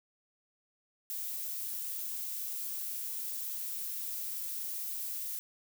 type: noise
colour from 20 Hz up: violet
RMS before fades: -38 dBFS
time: 1.1-5.39 s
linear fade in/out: 0 ms
effects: none